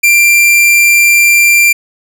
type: tone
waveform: 45% pulse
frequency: 2370 Hz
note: D7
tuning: 15 cents sharp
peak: -4 dBFS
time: 0.03-1.73 s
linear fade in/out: 10 ms
effects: none